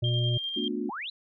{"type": "harmonic tone", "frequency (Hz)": 120, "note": "B2", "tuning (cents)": -49, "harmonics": [1, 3, 5], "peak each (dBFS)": [-24, -38, -40], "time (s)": [0.02, 0.38], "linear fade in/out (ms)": 10}
{"type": "tone with tremolo", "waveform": "sine", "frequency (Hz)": 3192, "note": "G7", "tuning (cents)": 31, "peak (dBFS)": -29, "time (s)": [0.04, 0.68], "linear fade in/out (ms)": 2, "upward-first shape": "square", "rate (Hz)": 10, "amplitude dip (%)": 30}
{"type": "chord", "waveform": "sine", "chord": "B minor seventh", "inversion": "third", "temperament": "equal with one note detuned", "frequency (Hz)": [220, 246.9, 293.7, 360.7], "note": ["A3", "B3", "D4", "F#4"], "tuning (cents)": [0, 0, 0, -44], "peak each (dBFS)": -34, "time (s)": [0.56, 0.9], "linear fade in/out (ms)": 10}
{"type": "exponential sweep", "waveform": "sine", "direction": "up", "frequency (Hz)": [740, 4186], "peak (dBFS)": -33, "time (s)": [0.89, 1.1], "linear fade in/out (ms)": 5}
{"effects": []}